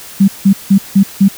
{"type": "tone bursts", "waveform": "sine", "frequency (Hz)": 196, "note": "G3", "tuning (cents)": 0, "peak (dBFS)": -3, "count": 5, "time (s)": [0.2, 1.285], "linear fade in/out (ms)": 10, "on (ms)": 81, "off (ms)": 170, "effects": ["white hiss -32 dBFS RMS until 1.37 s"]}